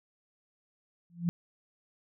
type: tone with exponential growth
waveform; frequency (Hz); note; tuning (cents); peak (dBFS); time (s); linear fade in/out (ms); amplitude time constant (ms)
sine; 171.9; F3; -27; -22; 1.1-1.29; 0; 41
effects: none